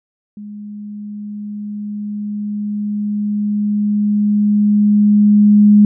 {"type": "tone with level ramp", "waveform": "sine", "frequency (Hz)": 207.7, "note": "G#3", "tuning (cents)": 0, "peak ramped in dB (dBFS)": [-28, -4], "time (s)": [0.37, 5.85], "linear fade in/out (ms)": 2, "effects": []}